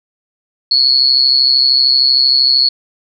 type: tone with amplitude modulation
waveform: sine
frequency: 4377 Hz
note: C#8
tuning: 23 cents flat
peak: -4 dBFS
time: 0.71-2.69 s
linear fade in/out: 5 ms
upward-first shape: sine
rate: 133 Hz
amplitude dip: 85%
effects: none